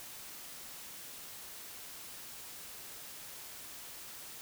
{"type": "silence", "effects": ["white hiss -48 dBFS RMS until 4.41 s"]}